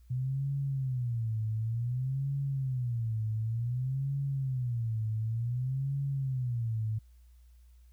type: tone with vibrato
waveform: sine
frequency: 123.47 Hz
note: B2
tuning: in tune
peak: -29 dBFS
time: 0.1-6.99 s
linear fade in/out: 10 ms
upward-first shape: sine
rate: 0.55 Hz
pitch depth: 210 cents each way
effects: added 60 Hz sine -54 dBFS peak until 7.92 s + white hiss -74 dBFS RMS until 7.92 s